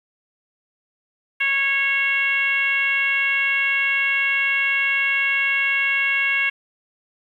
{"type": "tone with frequency modulation", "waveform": "sine", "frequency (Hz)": 2198, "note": "C#7", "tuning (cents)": -15, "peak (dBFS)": -17, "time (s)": [1.4, 6.5], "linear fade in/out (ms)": 10, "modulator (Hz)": 548, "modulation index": 1.1, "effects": ["9-bit"]}